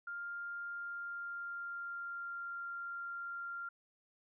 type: tone with pitch glide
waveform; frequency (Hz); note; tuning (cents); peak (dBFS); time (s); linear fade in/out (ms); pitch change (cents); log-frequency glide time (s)
sine; 1400 to 1388.7; F6 to F6; +4 to -10; -40; 0.07-3.69; 5; -14; 0.7-2.51
effects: none